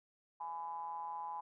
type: ring-modulated tone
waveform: triangle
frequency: 82.41 Hz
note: E2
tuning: in tune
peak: -35 dBFS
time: 0.4-1.41 s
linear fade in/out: 10 ms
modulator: 919 Hz
effects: none